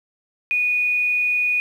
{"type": "tone", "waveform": "sine", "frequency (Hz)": 2467, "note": "D#7", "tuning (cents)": -15, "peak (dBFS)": -17, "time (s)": [0.51, 1.6], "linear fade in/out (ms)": 0, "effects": ["8-bit"]}